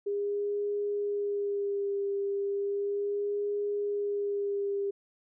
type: tone with vibrato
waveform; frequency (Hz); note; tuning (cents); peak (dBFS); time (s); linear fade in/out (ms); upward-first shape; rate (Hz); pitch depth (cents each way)
sine; 404.5; G#4; -46; -28; 0.06-4.91; 10; sine; 0.35; 24
effects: none